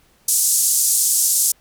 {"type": "band-pass noise", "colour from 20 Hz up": "pink", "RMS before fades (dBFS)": -17, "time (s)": [0.28, 1.52], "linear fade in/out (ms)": 5, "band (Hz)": [6700, 12000], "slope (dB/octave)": 24, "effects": ["pink hiss -57 dBFS RMS until 1.6 s"]}